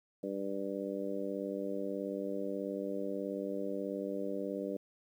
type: harmonic tone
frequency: 98.4 Hz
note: G2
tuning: 7 cents sharp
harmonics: 2 / 3 / 4 / 5 / 6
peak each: -42 / -40 / -42 / -40 / -42 dBFS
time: 0.23-4.77 s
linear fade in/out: 5 ms
effects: 11-bit